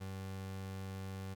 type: tone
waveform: 30% pulse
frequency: 95.9 Hz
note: G2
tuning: 37 cents flat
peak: -39 dBFS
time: 0-1.35 s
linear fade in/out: 20 ms
effects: none